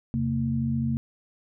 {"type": "tone cluster", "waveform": "sine", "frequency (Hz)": [84.8, 134.4, 228.5], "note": ["E2", "C3", "A#3"], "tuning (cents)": [50, 47, -34], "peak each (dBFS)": [-34, -27, -26], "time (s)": [0.14, 0.97], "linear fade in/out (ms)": 0, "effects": []}